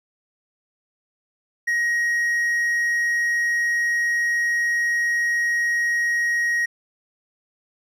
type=tone; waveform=triangle; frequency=1887 Hz; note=A#6; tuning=21 cents sharp; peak=-17 dBFS; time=1.67-6.66 s; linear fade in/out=10 ms; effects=none